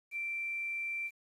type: tone with quantisation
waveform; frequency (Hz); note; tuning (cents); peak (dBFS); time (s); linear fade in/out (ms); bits
sine; 2349; D7; 0; -34; 0.11-1.11; 50; 10
effects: resampled to 32000 Hz